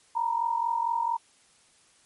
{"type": "tone pair together", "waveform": "sine", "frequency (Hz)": [924, 968.4], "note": ["A#5", "B5"], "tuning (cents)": [-16, -34], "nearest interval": "minor second", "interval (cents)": 82, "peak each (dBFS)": [-26, -29], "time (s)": [0.15, 1.17], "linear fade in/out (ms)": 10, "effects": ["white hiss -61 dBFS RMS until 2.05 s", "MP3 48 kbps"]}